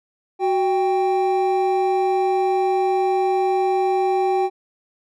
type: tone pair together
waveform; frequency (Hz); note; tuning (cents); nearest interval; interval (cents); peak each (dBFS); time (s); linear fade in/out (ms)
triangle; 372.1 / 788.5; F#4 / G5; +10 / +10; octave + minor second; 1300; -17 / -18; 0.39-4.5; 50
effects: none